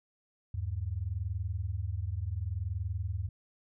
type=tone pair together; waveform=sine; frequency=79.5 / 100.16 Hz; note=D#2 / G2; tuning=+38 / +38 cents; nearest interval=major third; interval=400 cents; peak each=-35 / -34 dBFS; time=0.54-3.29 s; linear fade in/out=5 ms; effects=none